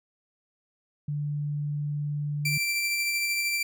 sine tone, 146.83 Hz, D3, in tune, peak -27 dBFS, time 1.08-2.58 s, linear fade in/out 5 ms
sawtooth tone with tremolo, 2349 Hz, D7, in tune, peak -21 dBFS, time 2.45-3.63 s, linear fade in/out 5 ms, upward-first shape sine, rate 13 Hz, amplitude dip 25%
effects none

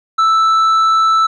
sine tone with tanh clipping, 1318.5 Hz, E6, in tune, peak -10 dBFS, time 0.18-1.27 s, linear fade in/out 10 ms, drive 6 dB, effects none

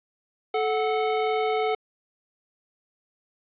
square tone pair together, 434.9 / 739 Hz, A4 / F#5, -20 / -2 cents, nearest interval major sixth, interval 918 cents, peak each -25 / -27 dBFS, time 0.54-1.75 s, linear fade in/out 5 ms, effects resampled to 8000 Hz + 9-bit

